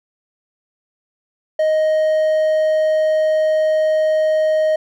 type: tone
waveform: triangle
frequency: 624 Hz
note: D#5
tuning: 5 cents sharp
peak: -11 dBFS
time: 1.59-4.76 s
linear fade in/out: 5 ms
effects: none